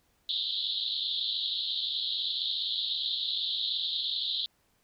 pink band-pass noise, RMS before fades -32 dBFS, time 0.29-4.46 s, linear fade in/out 0 ms, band 3300 to 4200 Hz, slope 96 dB/octave, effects pink hiss -70 dBFS RMS until 4.83 s

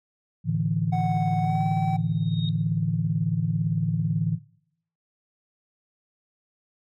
sine chord, A suspended fourth, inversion none, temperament equal, 110 / 146.83 / 164.81 Hz, A2 / D3 / E3, 0 / 0 / 0 cents, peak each -27 / -27 / -25 dBFS, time 0.44-4.39 s, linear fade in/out 50 ms
triangle tone with pitch glide, 741 to 766.7 Hz, F#5 to G5, +2 to -39 cents, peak -24 dBFS, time 0.92-1.97 s, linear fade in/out 10 ms, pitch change +59 cents, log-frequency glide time 1.41-1.65 s
sine tone with exponential growth, 3729 Hz, A#7, in tune, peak -31 dBFS, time 1.89-2.49 s, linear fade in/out 1 ms, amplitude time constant 130 ms
effects noise-tail reverb RT60 0.7 s tail -21 dB re dry + tanh soft clip ceiling -10 dBFS

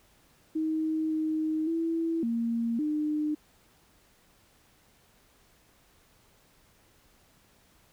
sine tone with pitch steps, 315.4 / 313.3 / 329.3 / 231.7 / 302.4 Hz, D#4 / D#4 / E4 / A#3 / D#4, +24 / +12 / -2 / -10 / -49 cents, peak -26 dBFS, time 0.55-3.35 s, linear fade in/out 10 ms, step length 560 ms, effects pink hiss -63 dBFS RMS until 7.92 s

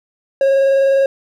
triangle tone with vibrato, 544 Hz, C#5, 33 cents flat, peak -8 dBFS, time 0.41-1.06 s, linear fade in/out 2 ms, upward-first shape square, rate 20 Hz, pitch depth 16 cents each way, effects none

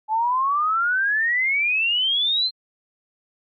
sine exponential sweep, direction up, 853 to 4186 Hz, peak -18 dBFS, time 0.08-2.51 s, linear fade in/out 50 ms, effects AAC 64 kbps

